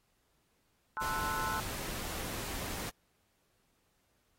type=chord; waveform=sine; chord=F# half-diminished seventh; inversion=first; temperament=equal; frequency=880 / 1046.5 / 1318.5 / 1480 Hz; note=A5 / C6 / E6 / F#6; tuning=0 / 0 / 0 / 0 cents; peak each=-39 dBFS; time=0.97-1.6 s; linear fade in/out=0 ms
type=noise; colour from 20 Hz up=pink; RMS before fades=-40 dBFS; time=1.01-2.9 s; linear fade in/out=10 ms
effects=pink hiss -75 dBFS RMS until 4.38 s + AAC 48 kbps